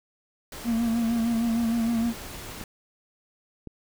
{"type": "noise", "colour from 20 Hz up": "pink", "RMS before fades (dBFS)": -39, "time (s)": [0.52, 2.64], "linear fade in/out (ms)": 2}
{"type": "tone with vibrato", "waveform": "triangle", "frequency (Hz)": 230.7, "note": "A#3", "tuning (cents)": -18, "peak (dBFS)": -20, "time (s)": [0.64, 2.14], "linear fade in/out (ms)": 50, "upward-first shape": "sine", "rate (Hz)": 6.5, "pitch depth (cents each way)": 43}
{"type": "clicks", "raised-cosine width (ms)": 3, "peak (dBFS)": -25, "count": 2, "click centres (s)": [2.613, 3.673]}
{"effects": []}